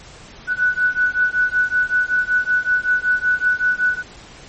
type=beating tone pair; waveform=sine; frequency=1480 / 1485.3 Hz; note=F#6 / F#6; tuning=0 / +6 cents; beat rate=5.3 Hz; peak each=-18 dBFS; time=0.47-4.03 s; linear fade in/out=50 ms; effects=pink hiss -41 dBFS RMS until 4.48 s + MP3 32 kbps